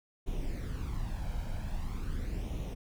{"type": "noise with flanger", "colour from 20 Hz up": "brown", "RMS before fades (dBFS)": -35, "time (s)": [0.26, 2.75], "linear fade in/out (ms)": 20, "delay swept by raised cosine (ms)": [0.31, 1.31], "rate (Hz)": 0.43, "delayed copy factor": 0.6, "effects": []}